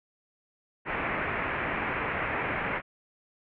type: low-pass noise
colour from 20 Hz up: white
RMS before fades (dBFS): -31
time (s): 0.85-2.82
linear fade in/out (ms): 50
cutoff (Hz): 2400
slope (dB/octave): 48
effects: none